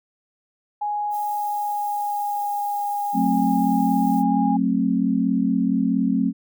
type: tone with pitch glide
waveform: sine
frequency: 831 to 818.6 Hz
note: G#5 to G#5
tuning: +1 to -25 cents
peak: -22 dBFS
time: 0.81-4.57 s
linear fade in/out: 10 ms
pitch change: -26 cents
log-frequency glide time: 1.22-2.6 s
type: noise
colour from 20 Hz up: violet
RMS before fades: -41 dBFS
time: 1.1-4.24 s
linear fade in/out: 50 ms
type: chord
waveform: sine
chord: F# diminished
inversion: none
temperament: just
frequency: 185 / 222 / 266.4 Hz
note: F#3 / A3 / C4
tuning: 0 / +16 / +31 cents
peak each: -23 / -22 / -21 dBFS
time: 3.13-6.33 s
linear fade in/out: 50 ms
effects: none